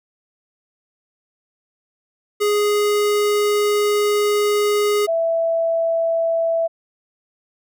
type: tone pair in turn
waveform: square / sine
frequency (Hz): 415 / 661.6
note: G#4 / E5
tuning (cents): -1 / +6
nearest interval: minor sixth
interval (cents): 807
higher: second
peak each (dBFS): -16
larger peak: neither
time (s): 2.4-5.07 / 5.07-6.68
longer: first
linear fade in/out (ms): 20
effects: none